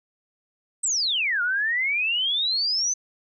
sine exponential two-way sweep, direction down then up, 8372 to 1396.9 to 6220 Hz, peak -21 dBFS, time 0.83-2.94 s, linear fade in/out 10 ms, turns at 1.42 s, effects none

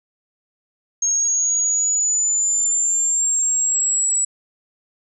sine linear sweep, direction up, 6500 to 7850 Hz, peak -16 dBFS, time 1.02-4.25 s, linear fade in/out 5 ms, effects none

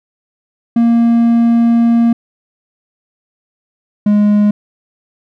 triangle tone pair in turn, 233.1 / 207.7 Hz, A#3 / G#3, 0 / 0 cents, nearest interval major second, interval 200 cents, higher first, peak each -5 dBFS, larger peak neither, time 0.76-2.13 / 4.06-4.51 s, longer first, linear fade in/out 5 ms, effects none

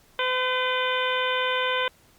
harmonic tone with a mistuned harmonic, 508 Hz, B4, 49 cents sharp, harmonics 1 / 2 / 3 / 4 / 5 / 6 / 7, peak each -28 / -28 / -29 / -33 / -33 / -31 / -33 dBFS, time 0.19-1.88 s, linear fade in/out 2 ms, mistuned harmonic 5, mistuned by -67 cents, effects pink hiss -58 dBFS RMS until 2.18 s + Opus 48 kbps

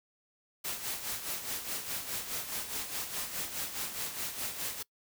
white noise with tremolo, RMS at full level -35 dBFS, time 0.64-4.83 s, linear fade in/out 10 ms, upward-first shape sine, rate 4.8 Hz, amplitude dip 60%, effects noise-tail reverb RT60 0.1 s tail -23 dB re dry

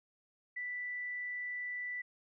sine tone, 1975.5 Hz, B6, in tune, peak -37 dBFS, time 0.56-2.02 s, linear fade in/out 10 ms, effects none

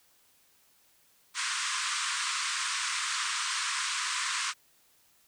pink band-pass noise, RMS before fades -32 dBFS, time 1.34-4.54 s, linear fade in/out 50 ms, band 1000 to 9200 Hz, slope 96 dB/octave, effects white hiss -65 dBFS RMS until 5.27 s

